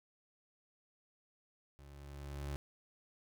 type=tone with level ramp; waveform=30% pulse; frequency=70.6 Hz; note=C#2; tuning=32 cents sharp; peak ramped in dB=-52 to -35 dBFS; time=1.79-2.56 s; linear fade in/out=0 ms; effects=none